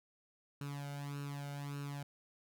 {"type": "tone with flanger", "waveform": "sawtooth", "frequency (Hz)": 142.5, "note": "C#3", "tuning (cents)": 48, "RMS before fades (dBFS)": -43, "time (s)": [0.61, 2.03], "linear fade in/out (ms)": 2, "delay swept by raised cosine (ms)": [0.73, 1.38], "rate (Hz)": 1.7, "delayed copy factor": 0.75, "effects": []}